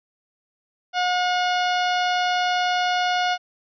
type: harmonic tone with a mistuned harmonic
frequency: 722 Hz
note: F#5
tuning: 43 cents flat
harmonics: 1 / 2 / 3 / 4 / 5 / 6 / 7 / 8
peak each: -21 / -26 / -32 / -30 / -33 / -35 / -38 / -41 dBFS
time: 0.93-3.38 s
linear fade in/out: 50 ms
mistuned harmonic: 5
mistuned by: -39 cents
effects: none